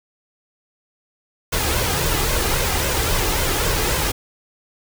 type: noise with flanger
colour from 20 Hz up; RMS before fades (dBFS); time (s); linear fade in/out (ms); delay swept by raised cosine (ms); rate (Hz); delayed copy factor
pink; -20; 1.52-4.12; 10; 1.9 to 2.49; 3.7; +0.5
effects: none